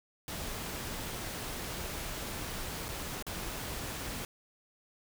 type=noise with dropouts; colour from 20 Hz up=pink; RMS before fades=-39 dBFS; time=0.28-4.25 s; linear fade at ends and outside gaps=1 ms; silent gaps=2.884-2.888 / 3.225-3.266 s; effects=none